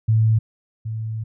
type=tone pair in turn; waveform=sine; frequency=110.7 / 110.7 Hz; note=A2 / A2; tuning=+11 / +11 cents; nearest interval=unison; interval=0 cents; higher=neither; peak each=-13 / -24 dBFS; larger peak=first; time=0.08-0.39 / 0.85-1.24 s; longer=second; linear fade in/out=10 ms; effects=none